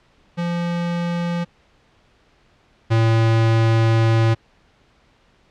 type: tone pair in turn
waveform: square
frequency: 172.4 / 113.15 Hz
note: F3 / A2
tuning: -22 / +49 cents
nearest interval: perfect fifth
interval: 729 cents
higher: first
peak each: -21 / -14 dBFS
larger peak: second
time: 0.37-1.45 / 2.9-4.35 s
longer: second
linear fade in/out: 20 ms
effects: pink hiss -57 dBFS RMS until 5.5 s + low-pass 4000 Hz 12 dB/octave